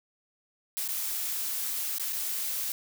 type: noise with dropouts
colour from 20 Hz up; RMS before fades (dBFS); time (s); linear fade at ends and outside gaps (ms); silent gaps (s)
blue; -32; 0.77-2.72; 0; 0.877-0.887 / 1.983-1.997 / 2.125-2.13
effects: none